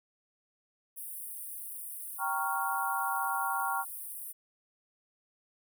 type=high-pass noise; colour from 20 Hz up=pink; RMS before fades=-42 dBFS; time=0.96-4.33 s; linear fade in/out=20 ms; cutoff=9000 Hz; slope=96 dB/octave
type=chord; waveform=sine; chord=G half-diminished seventh; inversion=none; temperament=equal; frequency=784 / 932.3 / 1108.7 / 1396.9 Hz; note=G5 / Bb5 / Db6 / F6; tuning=0 / 0 / 0 / 0 cents; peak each=-35 dBFS; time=2.18-3.85 s; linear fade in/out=50 ms
effects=none